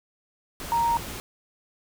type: tone in noise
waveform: sine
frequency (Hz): 932.3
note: A#5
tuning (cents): 0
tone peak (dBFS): -20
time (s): 0.72-0.97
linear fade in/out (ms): 0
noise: pink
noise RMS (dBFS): -36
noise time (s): 0.6-1.2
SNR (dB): +13
effects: none